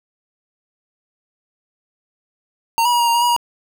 square tone with pitch steps, 920 / 969 / 957 / 945 / 933 / 948 / 965 / 952 Hz, A#5 / B5 / A#5 / A#5 / A#5 / A#5 / B5 / A#5, -23 / -33 / +45 / +23 / +1 / +29 / -40 / +36 cents, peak -14 dBFS, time 2.78-3.364 s, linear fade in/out 0 ms, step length 73 ms, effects none

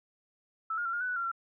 sine tone with pitch steps, 1316 / 1422 / 1359 / 1419 / 1496 / 1479 / 1378 / 1359 Hz, E6 / F6 / F6 / F6 / F#6 / F#6 / F6 / F6, -3 / +31 / -48 / +27 / +19 / -1 / -24 / -48 cents, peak -30 dBFS, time 0.7-1.316 s, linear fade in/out 5 ms, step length 77 ms, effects none

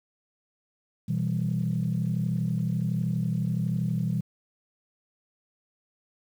sine chord, E minor, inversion second, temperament equal with one note detuned, 123.47 / 164.81 / 196.91 Hz, B2 / E3 / G3, 0 / 0 / +8 cents, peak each -28 / -27 / -30 dBFS, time 1.08-4.21 s, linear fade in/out 10 ms, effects tanh soft clip ceiling -17 dBFS + 9-bit

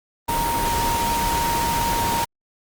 sine tone in noise, 932.3 Hz, A#5, in tune, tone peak -21 dBFS, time 0.28-2.25 s, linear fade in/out 10 ms, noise pink, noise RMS -25 dBFS, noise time 0.28-2.25 s, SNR +1 dB, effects Opus 32 kbps

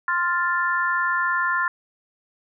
sine chord, F major, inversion second, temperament equal, 1046.5 / 1396.9 / 1760 Hz, C6 / F6 / A6, 0 / 0 / 0 cents, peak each -24 dBFS, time 0.08-1.68 s, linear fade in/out 2 ms, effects none

